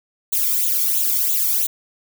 violet noise with flanger, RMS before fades -19 dBFS, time 0.32-1.67 s, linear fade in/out 10 ms, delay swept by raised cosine 0.28 to 0.92 ms, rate 3 Hz, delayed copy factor +1, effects none

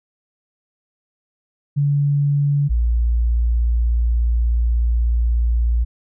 sine tone pair in turn, 143.3 / 58.27 Hz, D3 / A#1, -42 / 0 cents, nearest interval octave + major third, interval 1558 cents, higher first, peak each -14 dBFS, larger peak neither, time 1.76-2.69 / 2.69-5.85 s, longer second, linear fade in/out 20 ms, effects none

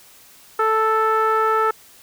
sawtooth tone with low-pass filter, 440 Hz, A4, in tune, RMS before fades -18 dBFS, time 0.59-1.71 s, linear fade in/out 5 ms, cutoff 1400 Hz, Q 4.8, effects white hiss -48 dBFS RMS until 2.02 s

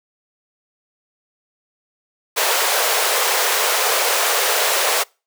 pink high-pass noise, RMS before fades -18 dBFS, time 2.36-5.04 s, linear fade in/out 20 ms, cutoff 430 Hz, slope 48 dB/octave, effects noise-tail reverb RT60 0.3 s tail -26 dB re dry

